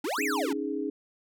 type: exponential two-way sweep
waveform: square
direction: up then down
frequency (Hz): 261.6 to 2717 to 261.6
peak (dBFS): -29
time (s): 0.04-0.53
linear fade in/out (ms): 5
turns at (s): 0.23
type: chord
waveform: sine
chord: C# suspended second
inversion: none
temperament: equal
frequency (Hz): 277.2 / 311.1 / 415.3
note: C#4 / D#4 / G#4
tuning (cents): 0 / 0 / 0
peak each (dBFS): -33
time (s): 0.18-0.9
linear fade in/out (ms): 5
effects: none